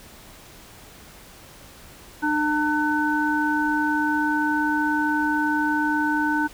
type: harmonic tone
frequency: 300 Hz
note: D4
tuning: 37 cents sharp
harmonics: 1 / 3 / 5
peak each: -23 / -25 / -24 dBFS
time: 2.22-6.48 s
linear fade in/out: 20 ms
effects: pink hiss -46 dBFS RMS until 6.53 s